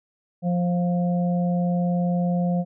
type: harmonic tone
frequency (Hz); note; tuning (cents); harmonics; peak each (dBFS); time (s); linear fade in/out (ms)
176.2; F3; +16; 1 / 3 / 4; -20 / -30 / -32; 0.42-2.65; 50
effects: none